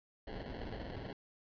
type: noise with sample-and-hold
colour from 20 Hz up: pink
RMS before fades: -44 dBFS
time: 0.27-1.13 s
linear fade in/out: 5 ms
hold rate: 1225 Hz
effects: resampled to 11025 Hz